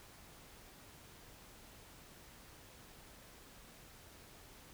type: silence
effects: pink hiss -58 dBFS RMS until 4.73 s